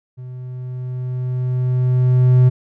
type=tone with level ramp; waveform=triangle; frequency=126.4 Hz; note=B2; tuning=41 cents sharp; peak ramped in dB=-28 to -5 dBFS; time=0.17-2.5 s; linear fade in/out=20 ms; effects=none